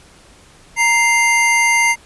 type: tone pair together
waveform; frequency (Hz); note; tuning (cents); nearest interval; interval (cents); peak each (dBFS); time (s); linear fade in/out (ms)
square; 932.3 / 2093; A#5 / C7; 0 / 0; octave + major second; 1400; -18 / -13; 0.76-1.96; 50
effects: pink hiss -46 dBFS RMS until 2.05 s + resampled to 24000 Hz